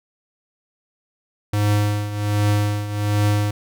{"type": "tone with tremolo", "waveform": "square", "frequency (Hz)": 103.83, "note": "G#2", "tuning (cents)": 0, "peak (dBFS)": -15, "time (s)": [1.53, 3.51], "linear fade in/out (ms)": 5, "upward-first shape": "triangle", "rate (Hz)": 1.3, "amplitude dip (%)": 75, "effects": []}